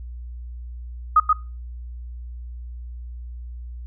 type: tone with echo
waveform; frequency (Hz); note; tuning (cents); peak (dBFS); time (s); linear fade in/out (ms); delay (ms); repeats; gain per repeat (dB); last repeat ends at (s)
sine; 1249; D#6; +6; -10; 1.16-1.2; 5; 130; 1; -3; 1.33
effects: noise-tail reverb RT60 0.3 s tail -19 dB re dry + added 60 Hz sine -32 dBFS peak until 3.86 s